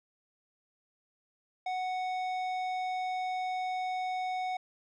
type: tone with tanh clipping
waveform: triangle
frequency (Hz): 740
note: F#5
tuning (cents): 0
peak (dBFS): -33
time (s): 1.66-4.57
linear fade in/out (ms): 5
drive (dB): 16
effects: none